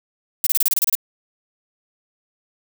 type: noise bursts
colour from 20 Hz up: violet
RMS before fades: -17 dBFS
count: 10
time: 0.44-0.952 s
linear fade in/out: 2 ms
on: 26 ms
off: 28 ms
effects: none

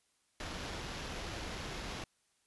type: noise with sample-and-hold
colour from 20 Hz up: pink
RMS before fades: -42 dBFS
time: 0.4-2.04 s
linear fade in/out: 2 ms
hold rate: 8820 Hz
effects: white hiss -75 dBFS RMS until 2.46 s + resampled to 24000 Hz

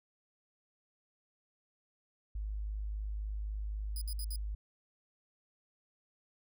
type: tone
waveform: sine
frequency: 51.91 Hz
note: G#1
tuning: in tune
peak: -35 dBFS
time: 2.35-4.55 s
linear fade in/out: 5 ms
type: tone bursts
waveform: 10% pulse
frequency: 4978 Hz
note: D#8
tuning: in tune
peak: -35 dBFS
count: 4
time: 3.96-4.36 s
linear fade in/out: 2 ms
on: 55 ms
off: 60 ms
effects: none

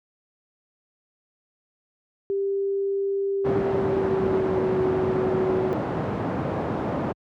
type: tone with pitch glide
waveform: sine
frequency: 394.8 to 374.6 Hz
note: G4 to F#4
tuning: +12 to +21 cents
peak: -22 dBFS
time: 2.3-5.73 s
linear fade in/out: 0 ms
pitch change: -91 cents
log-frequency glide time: 3.32-4.74 s
type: band-pass noise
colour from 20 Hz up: pink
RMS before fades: -27 dBFS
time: 3.44-7.13 s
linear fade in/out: 20 ms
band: 120 to 840 Hz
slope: 12 dB/octave
effects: high-pass 60 Hz 12 dB/octave

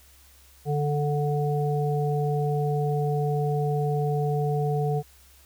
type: harmonic tone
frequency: 146.83 Hz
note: D3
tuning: in tune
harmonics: 1 / 3 / 5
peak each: -24 / -28 / -31 dBFS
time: 0.65-5.03 s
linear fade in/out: 50 ms
effects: added 67 Hz sine -55 dBFS peak until 5.45 s + white hiss -56 dBFS RMS until 5.45 s

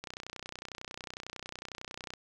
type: click train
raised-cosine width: 0.2 ms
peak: -23 dBFS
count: 66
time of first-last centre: 0.04-2.137 s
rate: 31 Hz
effects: none

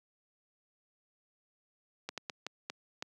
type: slowing click train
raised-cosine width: 0.2 ms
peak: -20 dBFS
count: 6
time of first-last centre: 2.09-3.024 s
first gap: 87 ms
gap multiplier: 1.39
effects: high-pass 200 Hz 12 dB/octave

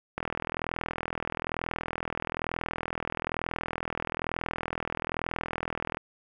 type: click train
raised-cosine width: 0.5 ms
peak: -15 dBFS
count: 239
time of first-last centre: 0.18-5.971 s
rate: 41.1 Hz
effects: none

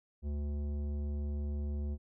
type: tone with tanh clipping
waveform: triangle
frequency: 72.8 Hz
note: D2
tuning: 15 cents flat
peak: -35 dBFS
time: 0.22-1.98 s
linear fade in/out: 50 ms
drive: 17 dB
effects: none

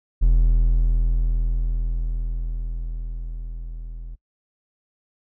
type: tone with level ramp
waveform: triangle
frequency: 41.2 Hz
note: E1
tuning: in tune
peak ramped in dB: -10 to -30 dBFS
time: 0.21-4.16 s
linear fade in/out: 20 ms
effects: noise-tail reverb RT60 0.1 s tail -25 dB re dry

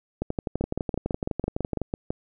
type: two click trains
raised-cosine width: 2 ms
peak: -13 / -13 dBFS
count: 20 / 10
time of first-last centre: 0.22-1.817 / 0.61-2.105 s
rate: 11.9 / 6.02 Hz
effects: none

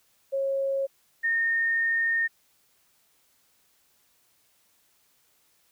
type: tone pair in turn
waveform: sine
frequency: 545 / 1833.2 Hz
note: C#5 / A#6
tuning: -29 / -29 cents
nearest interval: octave + major sixth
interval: 2100 cents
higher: second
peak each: -24 / -22 dBFS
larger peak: second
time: 0.32-0.87 / 1.23-2.28 s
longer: second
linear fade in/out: 20 ms
effects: white hiss -66 dBFS RMS until 5.71 s

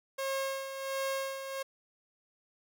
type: tone with tremolo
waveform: sawtooth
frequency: 540 Hz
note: C#5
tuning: 45 cents flat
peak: -27 dBFS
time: 0.18-1.63 s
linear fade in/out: 10 ms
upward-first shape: sine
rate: 1.4 Hz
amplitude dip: 60%
effects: none

